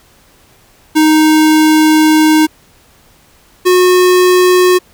square tone pair in turn, 311.1 / 363.6 Hz, D#4 / F#4, 0 / -30 cents, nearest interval minor third, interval 270 cents, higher second, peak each -6 dBFS, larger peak neither, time 0.95-2.47 / 3.65-4.79 s, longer first, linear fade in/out 20 ms, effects pink hiss -47 dBFS RMS until 4.93 s

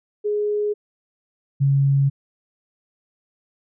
sine tone pair in turn, 417 / 138.48 Hz, G#4 / C#3, +7 / -1 cents, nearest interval octave + perfect fifth, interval 1908 cents, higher first, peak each -19 / -14 dBFS, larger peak second, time 0.24-0.74 / 1.6-2.1 s, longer neither, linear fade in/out 20 ms, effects none

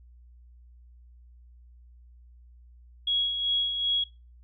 sine tone with tremolo, 3322 Hz, G#7, in tune, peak -22 dBFS, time 3.07-4.04 s, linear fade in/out 5 ms, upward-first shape sine, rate 2.6 Hz, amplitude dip 50%, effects noise-tail reverb RT60 0.3 s tail -22 dB re dry + added 60 Hz sine -50 dBFS peak until 4.43 s

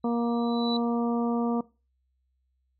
sine tone with exponential growth, 3955 Hz, B7, 2 cents sharp, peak -28 dBFS, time 0.03-0.77 s, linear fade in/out 5 ms, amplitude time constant 160 ms
harmonic tone, 235.6 Hz, A#3, 19 cents sharp, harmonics 1 / 2 / 3 / 4 / 5, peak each -25 / -31 / -35 / -37 / -39 dBFS, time 0.04-1.61 s, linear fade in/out 5 ms
effects noise-tail reverb RT60 0.3 s tail -21 dB re dry + added 64 Hz sine -70 dBFS peak until 2.79 s

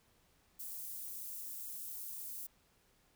white high-pass noise, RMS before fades -45 dBFS, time 0.59-2.47 s, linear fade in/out 10 ms, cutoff 11000 Hz, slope 12 dB/octave, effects pink hiss -71 dBFS RMS until 3.15 s

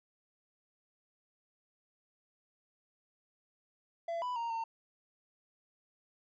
triangle tone with pitch steps, 674 / 992 / 930 / 909 Hz, E5 / B5 / A#5 / A#5, +38 / +7 / -4 / -44 cents, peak -32 dBFS, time 4.08-4.64 s, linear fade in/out 5 ms, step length 140 ms, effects resampled to 16000 Hz

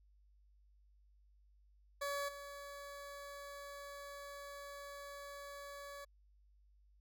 20% pulse tone with level steps, 567 Hz, C#5, 39 cents sharp, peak -33 / -43 dBFS, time 2.01-6.05 s, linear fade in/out 10 ms, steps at 2.28 s, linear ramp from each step 10 ms, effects added 50 Hz sine -65 dBFS peak until 7 s

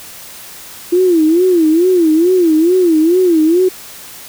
sine tone with vibrato, 340 Hz, F4, 46 cents flat, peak -7 dBFS, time 0.92-3.69 s, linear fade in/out 10 ms, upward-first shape sine, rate 2.3 Hz, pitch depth 160 cents each way, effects white hiss -33 dBFS RMS until 4.28 s

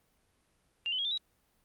sine tone with pitch steps, 2794 / 3029 / 3284 / 3561 / 3861 Hz, F7 / F#7 / G#7 / A7 / B7, 0 / +40 / -20 / +20 / -40 cents, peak -30 dBFS, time 0.86-1.175 s, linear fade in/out 0 ms, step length 63 ms, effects pink hiss -72 dBFS RMS until 1.64 s + Opus 32 kbps

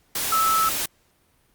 sine tone in noise, 1307 Hz, E6, 15 cents flat, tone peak -18 dBFS, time 0.32-0.69 s, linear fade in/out 5 ms, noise white, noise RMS -26 dBFS, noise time 0.15-0.86 s, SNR +5 dB, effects pink hiss -63 dBFS RMS until 1.54 s + Opus 48 kbps

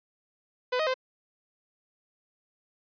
sawtooth tone with pitch steps, 501 / 626 / 517 Hz, B4 / D#5 / C5, +25 / +10 / -21 cents, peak -21 dBFS, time 0.72-0.942 s, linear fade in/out 10 ms, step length 74 ms, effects resampled to 11025 Hz

